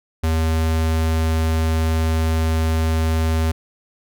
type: tone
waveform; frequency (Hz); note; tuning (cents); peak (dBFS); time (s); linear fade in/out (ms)
square; 80.4; E2; -43; -17; 0.23-3.52; 10
effects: none